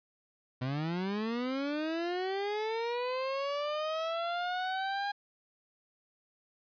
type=linear sweep; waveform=30% pulse; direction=up; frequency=123.47 to 815 Hz; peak=-29 dBFS; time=0.61-5.12 s; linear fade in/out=10 ms; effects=resampled to 11025 Hz